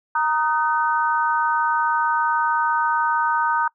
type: chord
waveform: sine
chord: D# minor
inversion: second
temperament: equal with one note detuned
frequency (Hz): 932.3 / 1244.5 / 1518.1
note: A#5 / D#6 / F#6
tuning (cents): 0 / 0 / +44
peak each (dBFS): -20 / -23 / -24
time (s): 0.15-3.68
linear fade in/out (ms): 5
effects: noise-tail reverb RT60 0.1 s tail -24 dB re dry